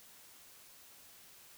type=silence; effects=white hiss -58 dBFS RMS until 1.57 s